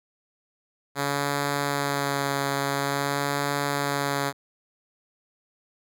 5% pulse tone with vibrato, 141.1 Hz, C#3, 31 cents sharp, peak -13 dBFS, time 0.95-4.33 s, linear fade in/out 50 ms, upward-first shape sine, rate 0.48 Hz, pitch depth 18 cents each way, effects none

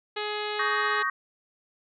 harmonic tone, 420 Hz, G#4, 19 cents sharp, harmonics 1 / 2 / 3 / 4 / 5 / 6 / 7 / 8 / 9 / 10, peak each -33 / -36 / -38 / -39 / -40 / -41 / -41 / -42 / -43 / -43 dBFS, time 0.16-1.03 s, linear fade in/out 10 ms
sine chord, Eb dominant seventh, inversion third, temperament just, 1120.1 / 1244.5 / 1555.6 / 1866.8 Hz, Db6 / Eb6 / G6 / Bb6, +18 / 0 / -14 / +2 cents, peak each -29 / -32 / -31 / -29 dBFS, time 0.59-1.1 s, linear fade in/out 5 ms
effects none

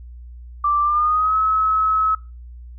sine tone with pitch glide, 1174.7 to 1288.4 Hz, D6 to E6, 0 to -40 cents, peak -15 dBFS, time 0.64-2.15 s, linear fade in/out 5 ms, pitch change +160 cents, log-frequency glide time 0.82-1.36 s, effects noise-tail reverb RT60 0.3 s tail -21 dB re dry + added 60 Hz sine -35 dBFS peak until 2.78 s

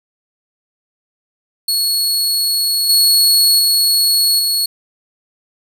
sawtooth tone with level steps, 4355 Hz, C#8, 31 cents flat, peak -11 / -6 / -8 / -11 dBFS, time 1.68-4.66 s, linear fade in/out 5 ms, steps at 2.89 / 3.59 / 4.39 s, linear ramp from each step 5 ms, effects none

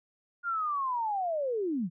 sine linear sweep, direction down, 1425 to 153.2 Hz, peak -28 dBFS, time 0.43-1.9 s, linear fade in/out 50 ms, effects none

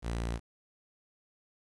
sawtooth tone, 57.7 Hz, A#1, 17 cents flat, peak -28 dBFS, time 0.02-0.4 s, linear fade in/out 50 ms, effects resampled to 24000 Hz + 10-bit

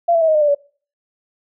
sine tone with pitch steps, 685 / 664.7 / 645.1 / 626 / 607.5 / 589.5 / 572 Hz, F5 / E5 / E5 / D#5 / D#5 / D5 / D5, -34 / +14 / -38 / +10 / -42 / +6 / -46 cents, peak -11 dBFS, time 0.08-0.549 s, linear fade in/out 10 ms, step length 67 ms, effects noise-tail reverb RT60 0.4 s tail -22 dB re dry

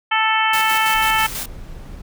harmonic tone, 440 Hz, A4, in tune, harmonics 2 / 3 / 4 / 5 / 6 / 7, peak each -19 / -21 / -22 / -23 / -24 / -24 dBFS, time 0.11-1.27 s, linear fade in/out 10 ms
white noise with tremolo, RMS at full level -26 dBFS, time 0.53-1.46 s, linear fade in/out 5 ms, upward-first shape square, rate 6.1 Hz, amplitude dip 45%
brown noise, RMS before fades -34 dBFS, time 0.94-2.02 s, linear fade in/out 10 ms
effects none

